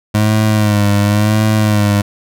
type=tone with vibrato; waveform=25% pulse; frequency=105.2 Hz; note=G#2; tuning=23 cents sharp; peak=-6 dBFS; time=0.14-2.02 s; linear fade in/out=10 ms; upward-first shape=sine; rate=0.94 Hz; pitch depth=54 cents each way; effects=none